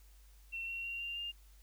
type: tone with pitch steps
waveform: sine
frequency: 2711 / 2735 / 2758 / 2782 / 2807 Hz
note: E7 / F7 / F7 / F7 / F7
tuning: +48 / -37 / -22 / -7 / +8 cents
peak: -38 dBFS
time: 0.52-1.32 s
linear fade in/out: 20 ms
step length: 160 ms
effects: added 50 Hz sine -57 dBFS peak until 1.62 s + white hiss -68 dBFS RMS until 1.62 s